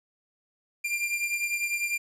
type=beating tone pair; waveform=45% pulse; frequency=2387 / 2397 Hz; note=D7 / D7; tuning=+28 / +35 cents; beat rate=10 Hz; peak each=-28 / -33 dBFS; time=0.84-1.98 s; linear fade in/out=10 ms; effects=resampled to 32000 Hz